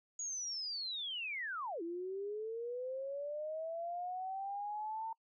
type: linear two-way sweep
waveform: sine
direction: down then up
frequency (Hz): 6800 to 329.6 to 906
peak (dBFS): -38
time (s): 0.19-5.13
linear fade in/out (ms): 5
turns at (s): 1.82
effects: noise-tail reverb RT60 0.1 s tail -26 dB re dry